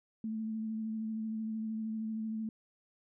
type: tone with vibrato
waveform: sine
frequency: 220 Hz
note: A3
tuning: in tune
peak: -34 dBFS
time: 0.24-2.49 s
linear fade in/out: 2 ms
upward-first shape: sine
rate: 13 Hz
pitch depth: 21 cents each way
effects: none